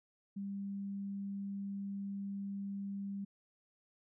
sine tone, 198.5 Hz, G3, 22 cents sharp, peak -38 dBFS, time 0.36-3.25 s, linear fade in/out 10 ms, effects none

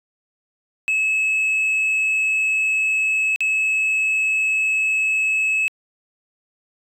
sine tone with dropouts, 2588 Hz, E7, 32 cents flat, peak -14 dBFS, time 0.88-5.68 s, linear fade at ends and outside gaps 0 ms, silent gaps 3.36-3.406 s, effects tanh soft clip ceiling -16 dBFS

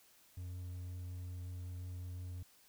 triangle tone with vibrato, 89.7 Hz, F2, 47 cents sharp, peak -40 dBFS, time 0.37-2.43 s, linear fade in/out 5 ms, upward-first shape triangle, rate 5.5 Hz, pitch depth 10 cents each way, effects white hiss -66 dBFS RMS until 2.68 s

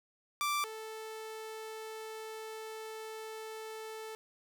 sawtooth tone pair in turn, 1173 / 439.4 Hz, D6 / A4, -2 / -2 cents, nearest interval octave + perfect fourth, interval 1700 cents, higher first, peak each -27 / -38 dBFS, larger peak first, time 0.41-0.64 / 0.64-4.15 s, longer second, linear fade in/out 0 ms, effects none

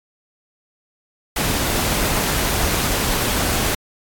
pink noise, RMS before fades -20 dBFS, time 1.36-3.75 s, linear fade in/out 5 ms, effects AAC 64 kbps

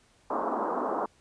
white band-pass noise, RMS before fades -30 dBFS, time 0.3-1.06 s, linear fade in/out 5 ms, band 220 to 1200 Hz, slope 48 dB/octave, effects pink hiss -63 dBFS RMS until 1.2 s + resampled to 22050 Hz

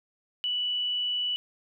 sine tone, 2959 Hz, F#7, 1 cent flat, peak -26 dBFS, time 0.44-1.36 s, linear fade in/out 0 ms, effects none

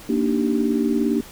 sine chord, Eb major seventh, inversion second, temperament just, 233.3 / 291.7 / 311.1 / 388.9 Hz, Bb3 / D4 / Eb4 / G4, +2 / -12 / 0 / -14 cents, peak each -21 / -22 / -27 / -25 dBFS, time 0.09-1.21 s, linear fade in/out 5 ms, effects pink hiss -42 dBFS RMS until 1.31 s

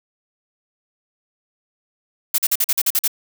blue noise bursts, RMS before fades -17 dBFS, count 9, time 2.34-3.078 s, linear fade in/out 5 ms, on 42 ms, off 45 ms, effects none

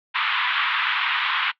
pink band-pass noise, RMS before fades -23 dBFS, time 0.14-1.52 s, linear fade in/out 20 ms, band 1000 to 3500 Hz, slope 48 dB/octave, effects noise-tail reverb RT60 0.1 s tail -20 dB re dry

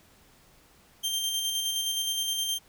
sawtooth tone with tremolo, 3160 Hz, G7, 13 cents sharp, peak -23 dBFS, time 1.03-2.59 s, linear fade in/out 20 ms, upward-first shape square, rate 9.6 Hz, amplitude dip 30%, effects pink hiss -59 dBFS RMS until 2.68 s

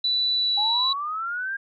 sine tone with pitch glide, 3966 to 3930 Hz, B7 to B7, +7 to -9 cents, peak -20 dBFS, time 0.04-0.93 s, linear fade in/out 5 ms, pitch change -16 cents, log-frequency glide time 0.34-0.59 s
sine linear sweep, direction up, 806 to 1621 Hz, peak -26 dBFS, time 0.57-1.57 s, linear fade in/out 10 ms
effects none

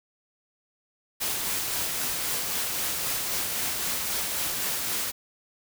white noise with tremolo, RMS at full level -28 dBFS, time 1.2-5.12 s, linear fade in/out 20 ms, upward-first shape sine, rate 3.8 Hz, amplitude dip 25%, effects none

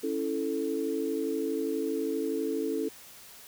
sine chord, A major, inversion first, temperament equal, 277.2 / 329.6 / 440 Hz, C#4 / E4 / A4, 0 / 0 / 0 cents, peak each -33 / -33 / -31 dBFS, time 0.03-2.89 s, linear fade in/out 10 ms, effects white hiss -50 dBFS RMS until 3.47 s

